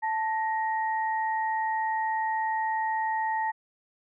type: tone pair together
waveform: sine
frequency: 880 / 1876.5 Hz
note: A5 / A#6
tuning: 0 / +11 cents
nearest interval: octave + minor second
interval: 1311 cents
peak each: -26 / -33 dBFS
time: 0.02-3.52 s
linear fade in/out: 20 ms
effects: none